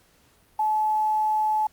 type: tone with quantisation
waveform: sine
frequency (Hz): 860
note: A5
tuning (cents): -40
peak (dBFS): -20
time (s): 0.59-1.67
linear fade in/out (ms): 5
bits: 8
effects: pink hiss -60 dBFS RMS until 1.72 s + Opus 48 kbps